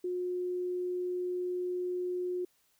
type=tone; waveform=sine; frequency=360 Hz; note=F#4; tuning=47 cents flat; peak=-31 dBFS; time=0.04-2.45 s; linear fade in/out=5 ms; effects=white hiss -71 dBFS RMS until 2.79 s